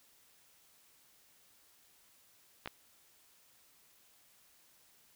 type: clicks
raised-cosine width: 0.3 ms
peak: -24 / -23 dBFS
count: 2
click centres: 2.659 / 2.675 s
effects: white hiss -66 dBFS RMS until 5.15 s